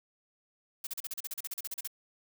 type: noise bursts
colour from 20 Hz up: blue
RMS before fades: -37 dBFS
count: 16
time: 0.84-1.875 s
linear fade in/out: 5 ms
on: 30 ms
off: 37 ms
effects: none